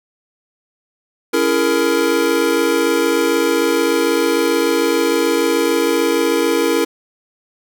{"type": "chord", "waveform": "square", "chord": "A# half-diminished seventh", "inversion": "first", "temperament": "just", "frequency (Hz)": [279.7, 335.6, 419.5, 466.2], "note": ["C#4", "E4", "G#4", "A#4"], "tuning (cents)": [16, 31, 17, 0], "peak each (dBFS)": [-22, -19, -22, -18], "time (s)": [1.33, 6.85], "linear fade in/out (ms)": 10, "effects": []}